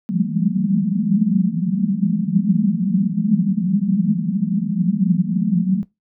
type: band-pass noise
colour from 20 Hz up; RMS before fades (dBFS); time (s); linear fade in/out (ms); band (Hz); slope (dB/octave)
pink; -18; 0.09-5.83; 0; 170 to 220; 96
effects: noise-tail reverb RT60 0.2 s tail -19 dB re dry